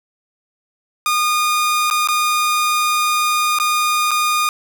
sawtooth tone with dropouts, 1222 Hz, D#6, 32 cents flat, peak -11 dBFS, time 1.06-4.49 s, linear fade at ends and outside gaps 1 ms, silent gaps 1.901-1.91 / 2.074-2.086 / 3.587-3.599 / 4.109-4.114 s, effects none

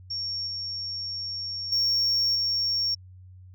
sine tone with level steps, 5510 Hz, F8, 24 cents flat, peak -28 / -30 / -19 / -22 dBFS, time 0.1-2.95 s, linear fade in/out 10 ms, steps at 0.47 / 1.72 / 2.35 s, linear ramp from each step 5 ms, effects tanh soft clip ceiling -19 dBFS + added 92 Hz sine -45 dBFS peak until 3.54 s

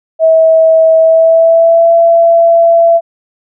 sine tone with pitch glide, 646 to 671.9 Hz, E5 to E5, -35 to +33 cents, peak -3 dBFS, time 0.19-3.01 s, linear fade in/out 50 ms, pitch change +68 cents, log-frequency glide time 0.98-1.93 s, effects none

